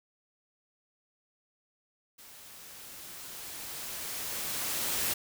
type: noise with level ramp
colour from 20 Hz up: white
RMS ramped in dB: -52 to -30 dBFS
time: 2.18-5.14 s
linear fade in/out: 10 ms
effects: none